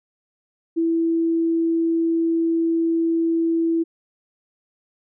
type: tone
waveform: sine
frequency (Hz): 330.5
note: E4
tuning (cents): +5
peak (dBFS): -17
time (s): 0.76-3.84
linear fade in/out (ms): 20
effects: none